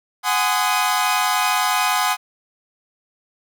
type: chord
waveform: sawtooth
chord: Ab dominant seventh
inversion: third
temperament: equal with one note detuned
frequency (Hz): 740 / 830.6 / 1025 / 1244.5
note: Gb5 / Ab5 / C6 / Eb6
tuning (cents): 0 / 0 / -36 / 0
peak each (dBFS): -19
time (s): 0.23-2.17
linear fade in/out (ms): 50
effects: none